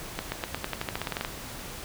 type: accelerating click train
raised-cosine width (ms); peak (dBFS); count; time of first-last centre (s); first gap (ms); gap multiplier
0.3; -13; 15; 0.19-1.249; 130; 0.91
effects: pink hiss -40 dBFS RMS until 1.84 s